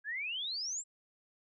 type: exponential sweep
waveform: sine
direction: up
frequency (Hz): 1618 to 7790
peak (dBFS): -35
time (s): 0.04-0.84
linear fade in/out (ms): 50
effects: none